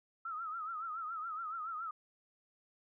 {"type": "tone with vibrato", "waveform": "sine", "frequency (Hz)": 1300, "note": "E6", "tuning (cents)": -24, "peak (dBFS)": -38, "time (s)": [0.25, 1.91], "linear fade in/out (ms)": 5, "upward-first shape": "triangle", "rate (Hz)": 7.1, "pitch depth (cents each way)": 120, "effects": []}